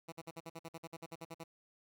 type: tone bursts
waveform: 10% pulse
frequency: 164.81 Hz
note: E3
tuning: in tune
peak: -36 dBFS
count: 15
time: 0.08-1.439 s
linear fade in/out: 10 ms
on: 43 ms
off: 51 ms
effects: none